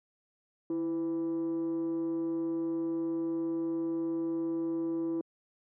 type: tone with frequency modulation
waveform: sine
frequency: 330 Hz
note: E4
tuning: 2 cents sharp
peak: -27 dBFS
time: 0.7-5.21 s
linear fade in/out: 2 ms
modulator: 177 Hz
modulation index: 0.32
effects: tanh soft clip ceiling -27 dBFS + high-pass 200 Hz 12 dB/octave